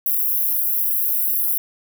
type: high-pass noise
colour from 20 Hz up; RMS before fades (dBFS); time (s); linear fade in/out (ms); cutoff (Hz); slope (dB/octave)
white; -20; 0.06-1.58; 2; 11000; 96
effects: none